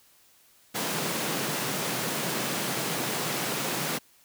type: high-pass noise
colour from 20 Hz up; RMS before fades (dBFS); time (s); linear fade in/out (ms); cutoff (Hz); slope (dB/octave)
pink; -30; 0.74-3.99; 20; 130; 48
effects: white hiss -60 dBFS RMS until 4.24 s